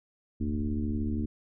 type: tone with frequency modulation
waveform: sine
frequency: 154.1 Hz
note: D#3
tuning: 16 cents flat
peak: -27 dBFS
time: 0.4-1.26 s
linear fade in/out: 10 ms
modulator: 72.8 Hz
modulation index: 2.1
effects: none